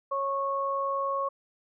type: tone pair together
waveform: sine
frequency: 550 / 1100 Hz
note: C#5 / C#6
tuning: -14 / -14 cents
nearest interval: octave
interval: 1200 cents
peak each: -31 / -28 dBFS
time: 0.11-1.29 s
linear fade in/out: 10 ms
effects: none